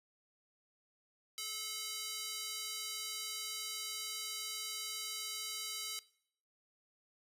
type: tone with high-pass filter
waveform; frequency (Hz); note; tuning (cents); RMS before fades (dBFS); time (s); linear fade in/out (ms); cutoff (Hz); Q
square; 433.1; A4; -27; -42; 1.38-5.99; 0; 3500; 1
effects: noise-tail reverb RT60 0.6 s tail -19 dB re dry + resampled to 32000 Hz